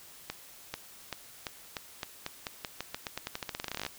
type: accelerating click train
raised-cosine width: 0.2 ms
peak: -17 dBFS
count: 29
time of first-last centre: 0.3-3.864 s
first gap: 440 ms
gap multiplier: 0.88
effects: white hiss -52 dBFS RMS until 3.98 s